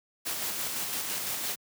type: noise with tremolo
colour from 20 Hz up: white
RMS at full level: -32 dBFS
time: 0.25-1.56 s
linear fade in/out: 20 ms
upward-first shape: square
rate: 5.9 Hz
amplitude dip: 25%
effects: high-pass 100 Hz 12 dB/octave